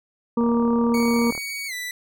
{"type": "harmonic tone", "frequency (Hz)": 234.7, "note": "A#3", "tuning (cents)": 12, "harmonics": [1, 2, 4, 5], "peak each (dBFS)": [-18, -24, -30, -32], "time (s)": [0.37, 1.31], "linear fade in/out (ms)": 5}
{"type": "click train", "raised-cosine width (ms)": 1, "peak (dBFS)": -21, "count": 37, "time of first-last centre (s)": [0.41, 1.378], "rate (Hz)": 37.2}
{"type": "tone with pitch glide", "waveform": "sawtooth", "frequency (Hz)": [2247, 1978.9], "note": ["C#7", "B6"], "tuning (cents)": [23, 3], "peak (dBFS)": -25, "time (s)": [0.94, 1.91], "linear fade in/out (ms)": 2, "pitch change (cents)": -220, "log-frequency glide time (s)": [1.67, 1.73]}
{"effects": []}